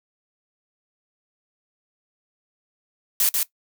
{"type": "noise with echo", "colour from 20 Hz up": "blue", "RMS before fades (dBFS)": -19, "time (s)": [3.2, 3.29], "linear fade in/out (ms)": 2, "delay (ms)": 140, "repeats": 1, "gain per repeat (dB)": -3, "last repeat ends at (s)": 3.43, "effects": ["noise-tail reverb RT60 0.1 s tail -18 dB re dry"]}